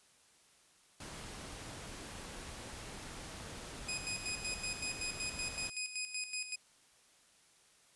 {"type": "noise", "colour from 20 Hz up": "pink", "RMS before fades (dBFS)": -47, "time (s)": [1, 5.7], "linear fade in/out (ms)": 5}
{"type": "tone with tremolo", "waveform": "15% pulse", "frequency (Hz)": 2502, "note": "D#7", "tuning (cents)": 9, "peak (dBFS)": -29, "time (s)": [3.88, 6.56], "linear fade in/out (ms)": 10, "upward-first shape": "square", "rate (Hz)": 5.3, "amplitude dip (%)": 65}
{"effects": ["white hiss -66 dBFS RMS until 7.95 s", "resampled to 24000 Hz"]}